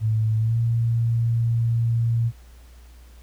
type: tone with pitch glide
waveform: sine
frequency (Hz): 110 to 116.07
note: A2 to A#2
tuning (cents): 0 to -7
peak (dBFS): -18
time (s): 0-2.32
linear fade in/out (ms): 50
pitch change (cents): +93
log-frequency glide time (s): 0.38-0.58
effects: added 60 Hz sine -44 dBFS peak until 3.22 s + pink hiss -56 dBFS RMS until 3.22 s